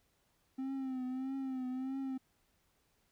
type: tone with vibrato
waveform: triangle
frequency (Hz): 261.6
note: C4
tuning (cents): 0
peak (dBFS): -34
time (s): 0.58-2.18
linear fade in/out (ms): 10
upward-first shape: triangle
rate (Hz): 1.6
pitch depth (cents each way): 64
effects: pink hiss -75 dBFS RMS until 3.11 s